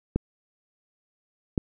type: clicks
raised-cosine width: 3 ms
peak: -10 dBFS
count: 2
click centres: 0.16 / 1.578 s
effects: none